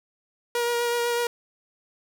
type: tone with vibrato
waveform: sawtooth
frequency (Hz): 476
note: A#4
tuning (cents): +36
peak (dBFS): -19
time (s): 0.55-1.27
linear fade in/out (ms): 2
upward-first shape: triangle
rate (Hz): 8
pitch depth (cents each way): 18
effects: none